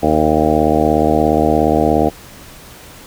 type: harmonic tone with a mistuned harmonic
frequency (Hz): 77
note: D#2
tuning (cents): -17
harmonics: 1 / 2 / 3 / 4 / 5 / 6 / 7 / 8 / 9 / 10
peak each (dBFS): -22 / -23 / -19 / -17 / -22 / -18 / -21 / -21 / -18 / -21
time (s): 0.02-2.1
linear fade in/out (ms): 20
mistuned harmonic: 10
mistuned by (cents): +46
effects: pink hiss -38 dBFS RMS until 3.06 s